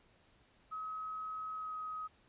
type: tone with pitch glide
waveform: sine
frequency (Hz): 1275 to 1262.5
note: D#6 to D#6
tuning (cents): +42 to +25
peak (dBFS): -39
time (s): 0.71-2.08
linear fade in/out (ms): 20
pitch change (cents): -17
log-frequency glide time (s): 1.55-1.75
effects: pink hiss -68 dBFS RMS until 2.28 s + resampled to 8000 Hz